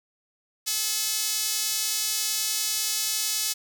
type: tone with high-pass filter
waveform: sawtooth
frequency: 430.5 Hz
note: A4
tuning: 38 cents flat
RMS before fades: -27 dBFS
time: 0.66-3.54 s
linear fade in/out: 20 ms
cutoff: 5200 Hz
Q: 1
effects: none